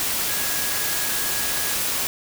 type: tone in noise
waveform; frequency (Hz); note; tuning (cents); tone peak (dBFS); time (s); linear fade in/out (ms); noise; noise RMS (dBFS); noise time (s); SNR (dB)
sine; 1661.2; G#6; 0; -34; 0.29-1.74; 0; white; -24; 0-2.07; -13
effects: none